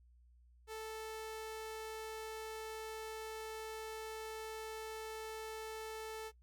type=tone; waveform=sawtooth; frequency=439.4 Hz; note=A4; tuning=2 cents flat; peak=-39 dBFS; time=0.67-6.32 s; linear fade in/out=50 ms; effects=noise-tail reverb RT60 0.1 s tail -18 dB re dry + added 60 Hz sine -62 dBFS peak until 6.42 s